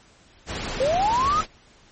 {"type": "noise", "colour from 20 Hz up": "pink", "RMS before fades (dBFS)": -30, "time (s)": [0.46, 1.47], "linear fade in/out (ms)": 50}
{"type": "linear sweep", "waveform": "sine", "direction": "up", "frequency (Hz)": [497.1, 1293], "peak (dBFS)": -18, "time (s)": [0.8, 1.41], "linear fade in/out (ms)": 5}
{"effects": ["pink hiss -54 dBFS RMS until 1.91 s", "MP3 32 kbps"]}